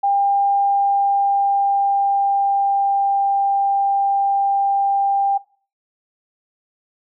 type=tone with pitch glide; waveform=sine; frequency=799 to 793.9 Hz; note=G5 to G5; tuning=+33 to +22 cents; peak=-14 dBFS; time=0.03-5.38 s; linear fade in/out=10 ms; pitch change=-11 cents; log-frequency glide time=0.52-3.24 s; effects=noise-tail reverb RT60 0.4 s tail -20 dB re dry